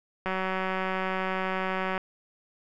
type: click train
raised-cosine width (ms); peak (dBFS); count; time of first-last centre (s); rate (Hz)
0.5; -15; 324; 0.26-1.978; 188
effects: none